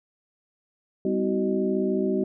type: tone cluster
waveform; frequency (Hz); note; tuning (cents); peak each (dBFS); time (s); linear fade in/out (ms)
sine; 198.2 / 256.7 / 323.5 / 377.8 / 614; G3 / C4 / E4 / F#4 / D#5; +19 / -33 / -32 / +36 / -23; -27 / -29 / -31 / -25 / -34; 1.05-2.24; 2
effects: none